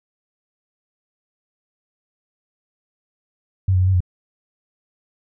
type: tone with pitch steps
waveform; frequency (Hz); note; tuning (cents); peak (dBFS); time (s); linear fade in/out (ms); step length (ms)
sine; 94.9 / 91.7 / 92.3 / 94.9 / 90; F#2 / F#2 / F#2 / F#2 / F#2; +44 / -15 / -4 / +44 / -47; -13; 3.68-4.005; 5; 65
effects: none